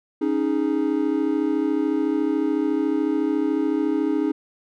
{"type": "chord", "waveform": "triangle", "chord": "C# suspended second", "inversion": "none", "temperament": "equal", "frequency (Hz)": [277.2, 311.1, 415.3], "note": ["C#4", "D#4", "G#4"], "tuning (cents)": [0, 0, 0], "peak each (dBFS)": [-22, -20, -25], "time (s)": [0.21, 4.32], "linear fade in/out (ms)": 10, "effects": []}